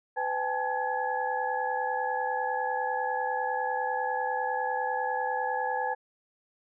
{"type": "tone cluster", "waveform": "sine", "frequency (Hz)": [504, 797, 867, 1679], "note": ["B4", "G5", "A5", "G#6"], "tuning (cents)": [35, 28, -26, 18], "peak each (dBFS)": [-34, -32, -31, -35], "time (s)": [0.16, 5.95], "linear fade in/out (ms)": 20, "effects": []}